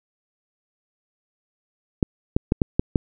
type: clicks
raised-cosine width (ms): 3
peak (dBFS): -4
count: 6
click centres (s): 2.028 / 2.365 / 2.521 / 2.618 / 2.795 / 2.958
effects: none

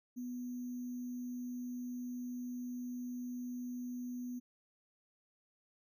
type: tone with sample-and-hold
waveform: sine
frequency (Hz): 246.9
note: B3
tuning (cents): 0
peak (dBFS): -39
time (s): 0.16-4.4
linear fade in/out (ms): 20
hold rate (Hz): 6300
effects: none

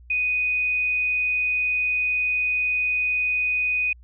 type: tone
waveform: sine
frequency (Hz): 2489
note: D#7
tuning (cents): 0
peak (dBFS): -20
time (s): 0.1-3.93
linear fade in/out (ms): 5
effects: added 60 Hz sine -45 dBFS peak until 4.03 s

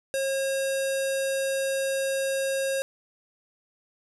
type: tone with low-pass filter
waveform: square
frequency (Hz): 540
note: C#5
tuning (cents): -45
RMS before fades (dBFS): -27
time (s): 0.14-2.82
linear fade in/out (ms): 0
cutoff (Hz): 10000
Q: 2.2
effects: 10-bit

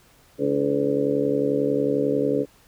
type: harmonic tone with a mistuned harmonic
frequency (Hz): 71.1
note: C#2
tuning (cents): +45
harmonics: 2 / 3 / 4 / 5 / 6 / 7 / 8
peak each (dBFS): -33 / -35 / -24 / -35 / -24 / -25 / -31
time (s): 0.38-2.46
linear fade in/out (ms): 50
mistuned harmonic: 5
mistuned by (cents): -110
effects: pink hiss -56 dBFS RMS until 2.67 s

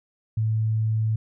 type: tone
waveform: sine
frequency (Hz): 110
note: A2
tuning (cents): 0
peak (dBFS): -20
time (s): 0.37-1.16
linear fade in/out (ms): 5
effects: none

